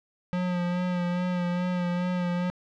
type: tone with vibrato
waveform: square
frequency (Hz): 178.3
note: F3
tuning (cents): +36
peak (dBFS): -26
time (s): 0.33-2.5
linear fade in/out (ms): 0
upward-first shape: sine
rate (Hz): 2.4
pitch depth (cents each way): 27
effects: low-pass 3000 Hz 12 dB/octave